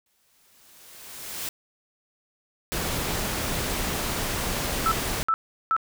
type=noise with exponential growth; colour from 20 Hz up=white; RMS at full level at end=-31 dBFS; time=0.06-1.49 s; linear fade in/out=2 ms; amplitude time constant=310 ms
type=noise; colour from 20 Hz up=pink; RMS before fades=-28 dBFS; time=2.72-5.23 s; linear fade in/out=0 ms
type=tone bursts; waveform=sine; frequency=1318.5 Hz; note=E6; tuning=in tune; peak=-19 dBFS; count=3; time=4.86-5.765 s; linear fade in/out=0 ms; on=55 ms; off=370 ms
effects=none